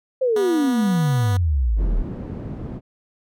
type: exponential sweep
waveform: sine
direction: down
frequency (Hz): 536 to 34.9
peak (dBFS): -16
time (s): 0.21-2.03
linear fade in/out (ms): 10
type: tone with pitch glide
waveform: 10% pulse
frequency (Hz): 242.5 to 245.3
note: B3 to B3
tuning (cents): -31 to -12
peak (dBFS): -19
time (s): 0.36-1.37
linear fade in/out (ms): 2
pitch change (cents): +19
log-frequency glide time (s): 0.75-1.05
type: low-pass noise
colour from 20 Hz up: white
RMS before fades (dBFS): -31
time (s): 1.76-2.81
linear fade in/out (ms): 50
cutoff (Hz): 240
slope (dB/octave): 12
effects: none